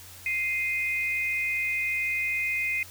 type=tone pair together; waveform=sine; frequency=2093 / 2491 Hz; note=C7 / D#7; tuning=0 / +1 cents; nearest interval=minor third; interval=301 cents; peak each=-28 dBFS; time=0.26-2.83 s; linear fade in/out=2 ms; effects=added 90 Hz sine -51 dBFS peak until 2.9 s + white hiss -47 dBFS RMS until 2.9 s